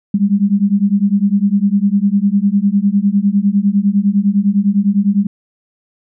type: beating tone pair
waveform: sine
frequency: 196 / 205.9 Hz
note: G3 / G#3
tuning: 0 / -15 cents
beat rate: 9.9 Hz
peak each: -13 dBFS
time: 0.14-5.27 s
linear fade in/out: 5 ms
effects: none